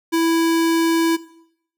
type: tone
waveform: square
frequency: 330 Hz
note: E4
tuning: 2 cents sharp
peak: -16 dBFS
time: 0.12-1.17 s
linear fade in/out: 20 ms
effects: noise-tail reverb RT60 0.7 s tail -17 dB re dry